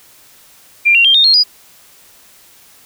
sine tone with pitch steps, 2385 / 2756 / 3184 / 3678 / 4250 / 4910 Hz, D7 / F7 / G7 / A#7 / C8 / D#8, +26 / -24 / +26 / -24 / +26 / -24 cents, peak -6 dBFS, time 0.85-1.438 s, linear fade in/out 20 ms, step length 98 ms, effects white hiss -45 dBFS RMS until 2.85 s

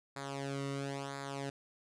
sawtooth tone with flanger, 138.59 Hz, C#3, in tune, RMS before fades -40 dBFS, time 0.16-1.5 s, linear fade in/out 5 ms, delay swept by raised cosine 0.34 to 1.23 ms, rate 0.98 Hz, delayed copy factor -0.8, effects resampled to 22050 Hz

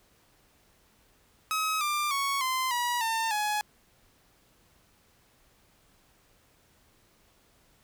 sawtooth tone with pitch steps, 1275 / 1189.6 / 1110 / 1035.6 / 966.3 / 901.6 / 841.2 Hz, D#6 / D6 / C#6 / C6 / B5 / A5 / G#5, +42 / +22 / +2 / -18 / -38 / +42 / +22 cents, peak -23 dBFS, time 1.51-3.61 s, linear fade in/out 0 ms, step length 300 ms, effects pink hiss -64 dBFS RMS until 7.83 s

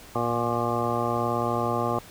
harmonic tone with a mistuned harmonic, 118.8 Hz, A#2, 33 cents sharp, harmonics 1 / 2 / 3 / 4 / 5 / 6 / 7 / 9 / 10, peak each -32 / -32 / -32 / -32 / -32 / -32 / -32 / -32 / -32 dBFS, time 0.15-1.99 s, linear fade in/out 5 ms, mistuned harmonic 1, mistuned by -34 cents, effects pink hiss -47 dBFS RMS until 2.1 s

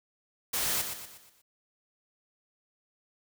white noise with echo, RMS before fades -30 dBFS, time 0.53-0.82 s, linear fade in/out 10 ms, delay 120 ms, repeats 5, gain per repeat -7 dB, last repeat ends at 1.42 s, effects none

